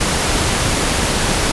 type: low-pass noise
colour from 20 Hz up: pink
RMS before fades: -17 dBFS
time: 0-1.52 s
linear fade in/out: 10 ms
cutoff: 11000 Hz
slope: 96 dB/octave
effects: none